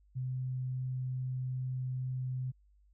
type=tone; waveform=sine; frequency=128.4 Hz; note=C3; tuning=32 cents flat; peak=-33 dBFS; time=0.15-2.52 s; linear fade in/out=20 ms; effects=added 50 Hz sine -62 dBFS peak until 2.93 s